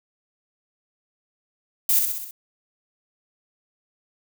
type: noise with echo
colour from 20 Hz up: violet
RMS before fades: -19 dBFS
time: 1.89-1.99 s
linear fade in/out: 2 ms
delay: 64 ms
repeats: 5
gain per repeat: -4 dB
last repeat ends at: 2.31 s
effects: none